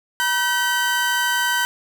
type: tone pair together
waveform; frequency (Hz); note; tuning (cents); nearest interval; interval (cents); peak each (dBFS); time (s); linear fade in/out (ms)
30% pulse; 964.3 / 1532; B5 / G6; -42 / -40; minor sixth; 802; -20 / -17; 0.2-1.65; 0
effects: none